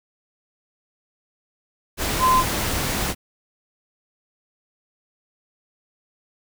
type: tone in noise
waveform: sine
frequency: 1030 Hz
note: C6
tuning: 28 cents flat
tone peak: -14 dBFS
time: 2.19-2.44 s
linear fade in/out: 50 ms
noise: pink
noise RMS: -24 dBFS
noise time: 1.97-3.15 s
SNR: +7 dB
effects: none